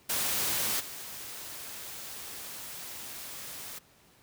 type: noise with level steps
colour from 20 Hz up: white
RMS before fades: -30 / -42 dBFS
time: 0.09-3.79 s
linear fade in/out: 10 ms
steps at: 0.79 s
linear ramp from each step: 20 ms
effects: pink hiss -61 dBFS RMS until 4.22 s + high-pass 60 Hz 12 dB/octave